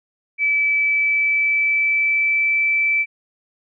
sine tone with pitch glide, 2305 to 2321 Hz, D7 to D7, -33 to -21 cents, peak -15 dBFS, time 0.38-3.06 s, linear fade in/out 50 ms, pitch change +12 cents, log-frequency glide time 0.77-2.59 s, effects none

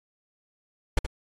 brown noise with echo, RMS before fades -18 dBFS, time 0.97-0.99 s, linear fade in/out 5 ms, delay 74 ms, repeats 1, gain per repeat -9 dB, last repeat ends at 1.064 s, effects AAC 32 kbps

